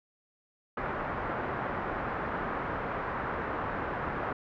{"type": "low-pass noise", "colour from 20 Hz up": "white", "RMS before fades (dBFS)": -34, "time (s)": [0.77, 4.33], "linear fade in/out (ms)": 5, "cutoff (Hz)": 1500, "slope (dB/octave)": 24, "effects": []}